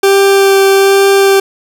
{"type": "tone with vibrato", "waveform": "40% pulse", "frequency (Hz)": 392, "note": "G4", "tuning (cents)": 0, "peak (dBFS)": -4, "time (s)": [0.03, 1.4], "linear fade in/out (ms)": 5, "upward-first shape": "sine", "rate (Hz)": 1.2, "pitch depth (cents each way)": 9, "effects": []}